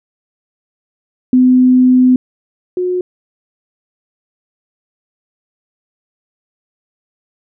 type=tone pair in turn; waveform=sine; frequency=253.7 / 362.5 Hz; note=B3 / F#4; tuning=+47 / -35 cents; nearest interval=tritone; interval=618 cents; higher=second; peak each=-5 / -13 dBFS; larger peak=first; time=1.33-2.16 / 2.77-3.01 s; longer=first; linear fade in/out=2 ms; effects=none